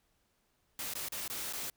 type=noise with dropouts; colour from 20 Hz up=white; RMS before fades=-39 dBFS; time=0.79-1.7 s; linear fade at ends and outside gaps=2 ms; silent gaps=0.937-0.953 / 1.086-1.121 / 1.279-1.299 / 1.527-1.533 s; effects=pink hiss -75 dBFS RMS until 1.76 s